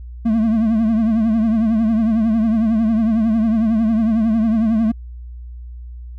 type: tone with vibrato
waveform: triangle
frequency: 222.5 Hz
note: A3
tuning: 20 cents sharp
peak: -11 dBFS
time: 0.25-4.92 s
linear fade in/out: 10 ms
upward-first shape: triangle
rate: 11 Hz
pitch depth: 95 cents each way
effects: added 60 Hz sine -30 dBFS peak until 6.18 s